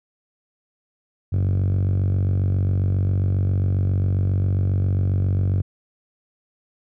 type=tone with band-pass filter; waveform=5% pulse; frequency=47.41 Hz; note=F#1; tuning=43 cents sharp; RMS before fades=-20 dBFS; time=1.32-5.62 s; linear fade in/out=10 ms; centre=100 Hz; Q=4.9; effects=none